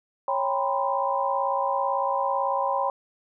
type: tone cluster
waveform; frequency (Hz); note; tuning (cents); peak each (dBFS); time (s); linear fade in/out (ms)
sine; 551 / 794 / 967 / 1025; C#5 / G5 / B5 / C6; -11 / +22 / -37 / -36; -28; 0.28-2.9; 2
effects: none